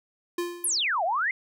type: tone with exponential decay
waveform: square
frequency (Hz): 348.5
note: F4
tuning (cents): -4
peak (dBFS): -25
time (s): 0.38-0.89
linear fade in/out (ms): 5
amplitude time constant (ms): 110
type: exponential two-way sweep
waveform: sine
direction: down then up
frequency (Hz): 11770 to 634 to 2153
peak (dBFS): -23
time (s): 0.64-1.31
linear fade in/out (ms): 2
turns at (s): 1.04
effects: none